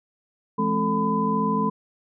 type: tone cluster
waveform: sine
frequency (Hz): 168.4 / 211.6 / 265.1 / 442.9 / 1006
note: E3 / G#3 / C4 / A4 / B5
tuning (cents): +37 / +33 / +23 / +11 / +32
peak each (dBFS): -30 / -24 / -30 / -29 / -24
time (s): 0.58-1.7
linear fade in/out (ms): 10
effects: none